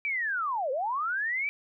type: linear two-way sweep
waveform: sine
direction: down then up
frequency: 2349 to 493.9 to 2349 Hz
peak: -27 dBFS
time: 0.05-1.49 s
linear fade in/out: 0 ms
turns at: 0.71 s
effects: none